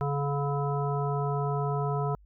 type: harmonic tone with a mistuned harmonic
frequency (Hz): 142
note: C#3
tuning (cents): +42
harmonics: 1 / 3 / 5 / 7 / 9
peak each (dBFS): -28 / -33 / -35 / -36 / -38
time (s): 0.01-2.15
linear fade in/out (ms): 0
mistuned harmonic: 9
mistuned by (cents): +26
effects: added 50 Hz sine -53 dBFS peak until 2.25 s